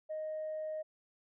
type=tone; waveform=sine; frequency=622.3 Hz; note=D#5; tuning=in tune; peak=-35 dBFS; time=0.09-0.83 s; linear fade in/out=20 ms; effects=tanh soft clip ceiling -33 dBFS